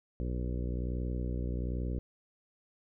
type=harmonic tone with a mistuned harmonic; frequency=61.2 Hz; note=B1; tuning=15 cents flat; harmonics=1 / 2 / 3 / 4 / 5 / 6 / 7 / 8 / 9; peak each=-33 / -39 / -42 / -44 / -45 / -47 / -49 / -49 / -54 dBFS; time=0.2-1.99 s; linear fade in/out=0 ms; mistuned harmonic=9; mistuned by=+27 cents; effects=none